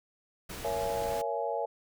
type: noise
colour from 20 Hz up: pink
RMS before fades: -41 dBFS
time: 0.49-1.22 s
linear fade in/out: 10 ms
type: chord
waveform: sine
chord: A# half-diminished seventh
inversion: none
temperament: just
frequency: 466.2 / 559.4 / 671.3 / 839.1 Hz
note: A#4 / C#5 / E5 / G#5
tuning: 0 / +16 / +31 / +18 cents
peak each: -35 dBFS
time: 0.64-1.66 s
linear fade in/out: 10 ms
effects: none